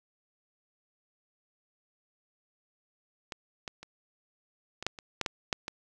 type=clicks; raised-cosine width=0.2 ms; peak=-20 / -20 / -28 / -21 / -11 / -26 / -12 / -13 / -10 / -18 dBFS; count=10; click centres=3.322 / 3.678 / 3.83 / 4.826 / 4.866 / 4.988 / 5.213 / 5.262 / 5.528 / 5.681 s; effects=none